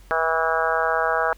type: harmonic tone with a mistuned harmonic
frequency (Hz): 162.2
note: E3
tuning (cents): -28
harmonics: 3 / 4 / 5 / 6 / 7 / 8 / 9 / 10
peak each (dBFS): -27 / -25 / -27 / -30 / -28 / -27 / -27 / -28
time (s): 0.11-1.33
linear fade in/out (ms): 0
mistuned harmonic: 6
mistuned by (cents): +17
effects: added 46 Hz sine -45 dBFS peak until 1.37 s + pink hiss -55 dBFS RMS until 1.37 s